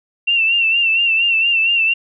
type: tone with vibrato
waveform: sine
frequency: 2719 Hz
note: F7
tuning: 47 cents flat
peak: -12 dBFS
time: 0.27-1.94 s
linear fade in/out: 10 ms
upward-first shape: sine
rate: 4.3 Hz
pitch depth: 57 cents each way
effects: none